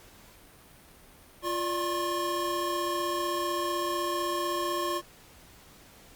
square tone cluster, 347.4 / 587 / 1078 Hz, F4 / D5 / C#6, -9 / -1 / -49 cents, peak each -33 / -36 / -32 dBFS, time 1.42-5.02 s, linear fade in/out 50 ms, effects pink hiss -54 dBFS RMS until 6.15 s + Opus 48 kbps

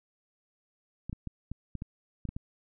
clicks, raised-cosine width 5 ms, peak -24 dBFS, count 9, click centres 1.096 / 1.129 / 1.273 / 1.516 / 1.753 / 1.821 / 2.253 / 2.29 / 2.365 s, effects none

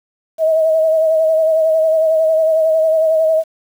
sine tone with vibrato, 638 Hz, D#5, 43 cents sharp, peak -10 dBFS, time 0.38-3.44 s, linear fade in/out 50 ms, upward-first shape sine, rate 11 Hz, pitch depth 34 cents each way, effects 7-bit

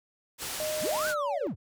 white low-pass noise, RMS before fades -36 dBFS, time 0.38-1.15 s, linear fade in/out 50 ms, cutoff 11000 Hz, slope 12 dB/octave
sine tone with pitch glide, 616 to 571.4 Hz, D#5 to D5, -17 to -48 cents, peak -30 dBFS, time 0.6-1.47 s, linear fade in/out 0 ms, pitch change -131 cents, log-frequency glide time 1.09-1.23 s
triangle linear two-way sweep, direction up then down, 55.3 to 1568 to 55.3 Hz, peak -28 dBFS, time 0.8-1.56 s, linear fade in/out 50 ms, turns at 1.08 s
effects none

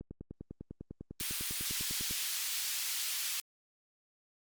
click train, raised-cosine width 3 ms, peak -30 dBFS, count 22, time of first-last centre 0.01-2.11 s, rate 10 Hz
pink high-pass noise, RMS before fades -36 dBFS, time 1.2-3.4 s, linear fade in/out 0 ms, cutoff 3000 Hz, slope 12 dB/octave
effects Opus 48 kbps

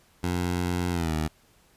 15% pulse tone with pitch glide, 88.7 to 78.12 Hz, F2 to D#2, +27 to +8 cents, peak -19 dBFS, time 0.23-1.28 s, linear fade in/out 10 ms, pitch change -219 cents, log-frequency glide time 0.91-1.14 s, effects pink hiss -61 dBFS RMS until 1.76 s + resampled to 32000 Hz

